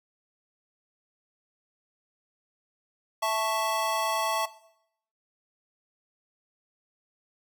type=chord; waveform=square; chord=A major; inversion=second; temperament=equal; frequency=659.3 / 880 / 1108.7 Hz; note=E5 / A5 / C#6; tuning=0 / 0 / 0 cents; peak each=-30 dBFS; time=3.22-4.46 s; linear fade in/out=10 ms; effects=noise-tail reverb RT60 0.7 s tail -17 dB re dry